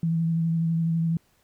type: tone with vibrato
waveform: sine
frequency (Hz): 164.81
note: E3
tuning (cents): 0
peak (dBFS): -21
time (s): 0.03-1.17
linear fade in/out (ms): 2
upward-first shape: sine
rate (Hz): 12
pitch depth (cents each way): 20
effects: pink hiss -65 dBFS RMS until 1.43 s